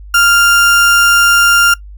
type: tone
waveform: 35% pulse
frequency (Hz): 1396.9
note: F6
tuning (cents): 0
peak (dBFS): -4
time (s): 0.14-1.74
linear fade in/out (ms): 5
effects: noise-tail reverb RT60 0.1 s tail -22 dB re dry + added 50 Hz sine -29 dBFS peak until 1.97 s